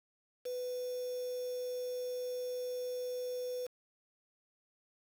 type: tone with quantisation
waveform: sine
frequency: 498.1 Hz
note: B4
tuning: 15 cents sharp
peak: -36 dBFS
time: 0.45-3.67 s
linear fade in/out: 10 ms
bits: 8
effects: none